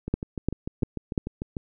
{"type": "two click trains", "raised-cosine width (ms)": 3, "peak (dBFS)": [-18, -10], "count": [11, 4], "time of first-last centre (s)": [[0.08, 1.568], [0.14, 1.178]], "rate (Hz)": [6.72, 2.89], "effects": []}